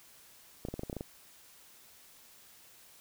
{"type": "clicks", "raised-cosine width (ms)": 2, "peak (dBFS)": -24, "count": 9, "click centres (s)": [0.651, 0.686, 0.74, 0.794, 0.834, 0.898, 0.929, 0.967, 1.009], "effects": ["white hiss -58 dBFS RMS until 3 s"]}